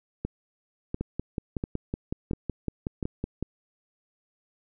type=two click trains; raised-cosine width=3 ms; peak=-16 / -16 dBFS; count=5 / 14; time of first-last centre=0.25-3.028 / 1.01-3.426 s; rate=1.44 / 5.38 Hz; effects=none